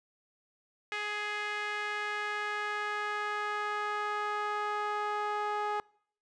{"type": "tone with band-pass filter sweep", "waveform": "sawtooth", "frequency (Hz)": 417.7, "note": "G#4", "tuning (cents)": 10, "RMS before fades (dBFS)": -34, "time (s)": [0.92, 5.8], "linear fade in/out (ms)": 0, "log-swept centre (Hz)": [2100, 1000], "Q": 1.9, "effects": ["noise-tail reverb RT60 0.6 s tail -25 dB re dry", "resampled to 22050 Hz"]}